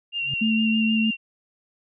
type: tone with vibrato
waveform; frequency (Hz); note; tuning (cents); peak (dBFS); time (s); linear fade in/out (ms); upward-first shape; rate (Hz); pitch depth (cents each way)
sine; 2775; F7; -12; -24; 0.12-1.17; 50; sine; 6.5; 25
type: tone with exponential growth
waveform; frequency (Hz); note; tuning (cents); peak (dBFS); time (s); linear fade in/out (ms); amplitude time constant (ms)
sine; 137.6; C#3; -12; -26; 0.19-0.34; 2; 32
type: tone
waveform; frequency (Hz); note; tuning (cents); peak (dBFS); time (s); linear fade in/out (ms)
sine; 221.4; A3; +11; -19; 0.41-1.11; 10
effects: none